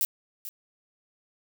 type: noise with echo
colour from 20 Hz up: violet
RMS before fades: -25 dBFS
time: 0.01-0.05 s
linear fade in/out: 0 ms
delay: 440 ms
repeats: 1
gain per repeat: -13 dB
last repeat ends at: 0.49 s
effects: none